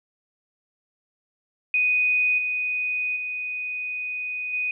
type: tone with level steps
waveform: sine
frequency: 2489 Hz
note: D#7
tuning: in tune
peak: -18 / -23 / -27 / -23 dBFS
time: 1.74-4.71 s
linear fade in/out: 2 ms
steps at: 2.38 / 3.16 / 4.53 s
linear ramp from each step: 5 ms
effects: none